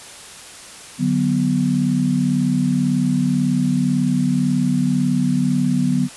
sine chord, B minor, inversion first, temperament equal, 146.83 / 185 / 246.9 Hz, D3 / F#3 / B3, 0 / 0 / 0 cents, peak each -21 / -20 / -18 dBFS, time 0.98-6.09 s, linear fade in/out 50 ms, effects white hiss -38 dBFS RMS until 6.16 s + resampled to 24000 Hz

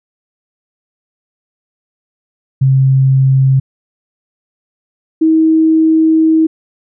sine tone pair in turn, 133.5 / 319.3 Hz, C3 / D#4, +35 / +45 cents, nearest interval octave + minor third, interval 1510 cents, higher second, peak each -6 dBFS, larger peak neither, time 2.61-3.6 / 5.21-6.47 s, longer second, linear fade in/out 10 ms, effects none

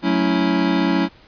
square chord, F# minor seventh, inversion none, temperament equal with one note detuned, 185 / 220 / 279.1 / 329.6 Hz, F#3 / A3 / C#4 / E4, 0 / 0 / +12 / 0 cents, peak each -22 / -25 / -21 / -22 dBFS, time 0.02-1.09 s, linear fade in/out 50 ms, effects pink hiss -49 dBFS RMS until 1.27 s + resampled to 11025 Hz

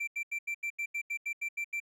triangle tone bursts, 2349 Hz, D7, in tune, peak -30 dBFS, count 12, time 0-1.802 s, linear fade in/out 10 ms, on 75 ms, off 82 ms, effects none

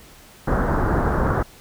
pink low-pass noise, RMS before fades -20 dBFS, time 0.47-1.43 s, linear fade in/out 10 ms, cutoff 1600 Hz, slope 48 dB/octave, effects pink hiss -47 dBFS RMS until 1.6 s

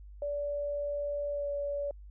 sine tone with pitch glide, 578 to 572 Hz, D5 to D5, -28 to -46 cents, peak -31 dBFS, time 0.22-1.91 s, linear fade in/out 2 ms, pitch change -18 cents, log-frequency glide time 1.31-1.48 s, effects added 50 Hz sine -46 dBFS peak until 2.1 s

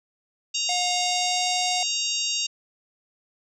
harmonic tone, 932.3 Hz, A#5, in tune, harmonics 3 / 4 / 5 / 6 / 7 / 8, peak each -29 / -30 / -31 / -32 / -32 / -33 dBFS, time 0.54-2.47 s, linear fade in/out 10 ms
square tone with pitch glide, 719 to 727.8 Hz, F#5 to F#5, -50 to -29 cents, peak -27 dBFS, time 0.69-1.83 s, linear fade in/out 2 ms, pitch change +21 cents, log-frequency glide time 0.93-1.46 s
effects resampled to 24000 Hz

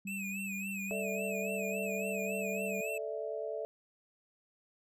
sine tone, 196 Hz, G3, in tune, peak -39 dBFS, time 0.05-2.81 s, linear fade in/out 5 ms
square tone with vibrato, 2556 Hz, D#7, 46 cents sharp, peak -39 dBFS, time 0.07-2.98 s, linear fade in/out 5 ms, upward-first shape sine, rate 3.6 Hz, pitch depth 96 cents each way
sine chord, A suspended fourth, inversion none, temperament equal with one note detuned, 440 / 587.3 / 657.4 Hz, A4 / D5 / E5, 0 / 0 / -5 cents, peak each -39 / -40 / -40 dBFS, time 0.91-3.65 s, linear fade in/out 0 ms
effects none

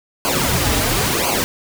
pink noise with flanger, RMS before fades -18 dBFS, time 0.25-1.44 s, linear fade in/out 0 ms, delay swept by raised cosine 0.54 to 5.64 ms, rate 0.97 Hz, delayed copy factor -0.85, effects none

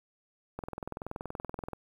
click train, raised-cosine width 1 ms, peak -23 dBFS, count 25, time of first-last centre 0.59-1.733 s, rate 21 Hz, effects 9-bit

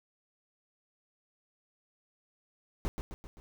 brown noise with echo, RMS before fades -31 dBFS, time 2.85-2.88 s, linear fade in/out 0 ms, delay 130 ms, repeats 4, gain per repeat -5 dB, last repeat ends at 3.4 s, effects none

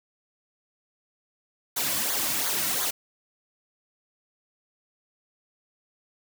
white noise with flanger, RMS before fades -27 dBFS, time 1.76-2.91 s, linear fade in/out 10 ms, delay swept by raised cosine 0.37 to 2.47 ms, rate 2.8 Hz, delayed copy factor -0.7, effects none

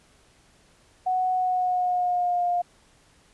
sine tone with pitch glide, 740 to 706.2 Hz, F#5 to F5, 0 to +19 cents, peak -21 dBFS, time 1.06-2.62 s, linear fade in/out 10 ms, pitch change -81 cents, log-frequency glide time 1.33-2.45 s, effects pink hiss -59 dBFS RMS until 3.33 s + resampled to 24000 Hz

